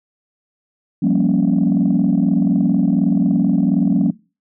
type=chord; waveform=sine; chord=G half-diminished seventh; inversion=third; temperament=equal; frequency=174.61 / 196 / 233.1 / 277.2 Hz; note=F3 / G3 / Bb3 / Db4; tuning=0 / 0 / 0 / 0 cents; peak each=-17 dBFS; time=1.02-4.11 s; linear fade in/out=10 ms; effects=noise-tail reverb RT60 0.3 s tail -21 dB re dry + tanh soft clip ceiling -7 dBFS